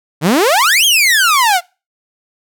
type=exponential two-way sweep; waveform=sawtooth; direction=up then down; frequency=138.59 to 3322 to 672 Hz; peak=-5 dBFS; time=0.21-1.61 s; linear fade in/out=50 ms; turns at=0.85 s; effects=noise-tail reverb RT60 0.3 s tail -25 dB re dry